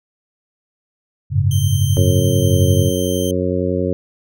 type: chord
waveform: sine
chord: F# suspended second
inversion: none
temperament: equal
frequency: 92.5 / 103.83 / 138.59 Hz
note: F#2 / G#2 / C#3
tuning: 0 / 0 / 0 cents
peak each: -17 dBFS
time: 1.3-2.92 s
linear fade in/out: 50 ms
type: tone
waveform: 15% pulse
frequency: 3136 Hz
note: G7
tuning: in tune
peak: -19 dBFS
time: 1.51-3.31 s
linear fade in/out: 2 ms
type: harmonic tone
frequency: 91 Hz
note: F#2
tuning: 28 cents flat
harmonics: 1 / 2 / 3 / 4 / 5 / 6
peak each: -23 / -23 / -23 / -23 / -23 / -23 dBFS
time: 1.97-3.93 s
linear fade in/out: 0 ms
effects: none